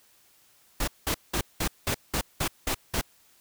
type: noise bursts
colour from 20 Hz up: pink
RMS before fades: -27 dBFS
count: 9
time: 0.8-3.013 s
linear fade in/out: 5 ms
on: 77 ms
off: 190 ms
effects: white hiss -61 dBFS RMS until 3.4 s